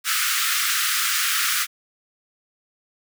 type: high-pass noise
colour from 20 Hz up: pink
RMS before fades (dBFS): -22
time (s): 0.04-1.67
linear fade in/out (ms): 50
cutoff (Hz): 1200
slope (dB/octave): 96
effects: none